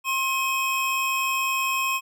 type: tone pair together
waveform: square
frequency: 1066.3 / 2536 Hz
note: C6 / D#7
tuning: +32 / +32 cents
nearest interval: octave + minor third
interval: 1500 cents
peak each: -26 dBFS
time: 0.04-2.01 s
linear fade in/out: 50 ms
effects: none